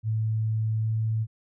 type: tone with pitch glide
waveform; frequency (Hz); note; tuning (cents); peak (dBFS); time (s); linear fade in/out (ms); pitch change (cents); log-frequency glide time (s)
sine; 110 to 110.7; A2 to A2; 0 to +11; -23; 0.03-1.27; 50; +11; 0.82-0.87
effects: none